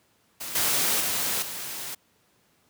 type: noise with level steps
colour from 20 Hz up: white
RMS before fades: -35 / -24 / -27 / -35 dBFS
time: 0.4-1.95 s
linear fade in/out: 10 ms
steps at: 0.55 / 1 / 1.42 s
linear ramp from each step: 5 ms
effects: pink hiss -65 dBFS RMS until 2.69 s + high-pass 100 Hz 12 dB/octave